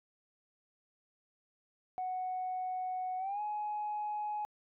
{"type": "tone with pitch glide", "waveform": "sine", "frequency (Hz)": [740, 840.3], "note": ["F#5", "G#5"], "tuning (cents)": [0, 20], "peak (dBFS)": -33, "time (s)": [1.98, 4.45], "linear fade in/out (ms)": 0, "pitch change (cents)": 220, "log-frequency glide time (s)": [3.18, 3.41], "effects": ["tanh soft clip ceiling -30 dBFS"]}